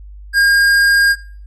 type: tone with hard clipping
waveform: sine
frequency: 1617 Hz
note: G#6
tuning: 47 cents flat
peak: -10 dBFS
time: 0.33-1.16 s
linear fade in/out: 50 ms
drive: 11 dB
effects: noise-tail reverb RT60 0.5 s tail -22 dB re dry + added 50 Hz sine -32 dBFS peak until 1.46 s